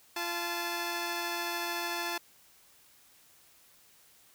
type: tone pair together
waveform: 10% pulse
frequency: 344.9 / 869 Hz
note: F4 / A5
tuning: -22 / -22 cents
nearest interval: octave + major third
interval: 1600 cents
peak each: -27 / -27 dBFS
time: 0.16-2.18 s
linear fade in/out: 5 ms
effects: white hiss -61 dBFS RMS until 4.34 s